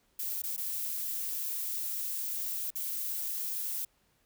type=noise with dropouts; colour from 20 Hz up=violet; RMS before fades=-35 dBFS; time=0.19-3.85 s; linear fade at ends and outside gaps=5 ms; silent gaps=0.42-0.436 / 0.565-0.576 / 2.705-2.754 s; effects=pink hiss -71 dBFS RMS until 4.25 s